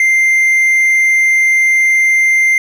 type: tone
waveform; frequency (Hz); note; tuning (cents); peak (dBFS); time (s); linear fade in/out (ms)
triangle; 2093; C7; 0; -6; 0-2.58; 2
effects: none